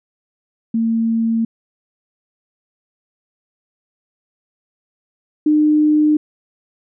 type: tone pair in turn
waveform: sine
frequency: 227 / 303 Hz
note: A#3 / D#4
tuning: -46 / -46 cents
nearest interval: perfect fourth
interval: 500 cents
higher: second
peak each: -14 / -10 dBFS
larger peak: second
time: 0.74-1.45 / 5.46-6.17 s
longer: neither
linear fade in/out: 5 ms
effects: none